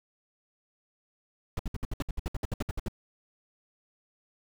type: noise bursts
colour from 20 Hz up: brown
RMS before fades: -30 dBFS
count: 16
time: 1.57-2.883 s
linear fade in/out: 2 ms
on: 23 ms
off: 63 ms
effects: none